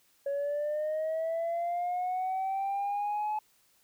sine linear sweep, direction up, 556 to 857 Hz, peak -27 dBFS, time 0.26-3.39 s, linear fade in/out 5 ms, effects tanh soft clip ceiling -27 dBFS + white hiss -67 dBFS RMS until 3.83 s

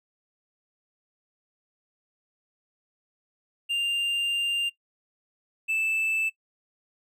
triangle tone pair in turn, 2794 / 2637 Hz, F7 / E7, 0 / 0 cents, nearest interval minor second, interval 100 cents, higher first, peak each -22 dBFS, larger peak neither, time 3.69-4.7 / 5.68-6.3 s, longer first, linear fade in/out 20 ms, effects noise-tail reverb RT60 0.1 s tail -20 dB re dry

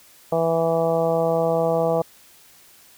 harmonic tone, 164.81 Hz, E3, in tune, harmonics 1 / 2 / 3 / 4 / 5 / 6 / 7, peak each -27 / -31 / -21 / -22 / -28 / -36 / -34 dBFS, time 0.32-2.02 s, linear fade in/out 5 ms, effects white hiss -51 dBFS RMS until 2.97 s

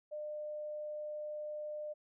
sine tone, 602 Hz, D5, 43 cents sharp, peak -39 dBFS, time 0.11-1.94 s, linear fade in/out 20 ms, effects none

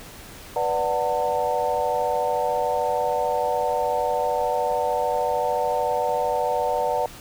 sine chord, B minor seventh, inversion none, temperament equal with one note detuned, 493.9 / 587.3 / 740 / 899 Hz, B4 / D5 / F#5 / A5, 0 / 0 / 0 / +37 cents, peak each -26 dBFS, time 0.56-7.06 s, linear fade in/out 2 ms, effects pink hiss -42 dBFS RMS until 7.2 s

